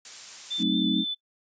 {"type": "noise", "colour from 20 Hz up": "blue", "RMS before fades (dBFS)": -37, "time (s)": [0.05, 0.63], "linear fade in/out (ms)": 2}
{"type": "tone with vibrato", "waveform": "sine", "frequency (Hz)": 3525, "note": "A7", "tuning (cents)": 2, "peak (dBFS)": -27, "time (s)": [0.5, 1.15], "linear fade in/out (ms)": 20, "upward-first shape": "triangle", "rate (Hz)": 4.5, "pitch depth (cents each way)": 20}
{"type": "chord", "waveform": "sine", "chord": "F# diminished seventh", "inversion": "none", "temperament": "equal with one note detuned", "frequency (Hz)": [186.61, 220, 261.6, 311.1], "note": ["F#3", "A3", "C4", "Eb4"], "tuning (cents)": [15, 0, 0, 0], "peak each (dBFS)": -28, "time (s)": [0.58, 1.05], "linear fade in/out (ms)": 50}
{"effects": ["noise-tail reverb RT60 0.1 s tail -21 dB re dry", "resampled to 16000 Hz"]}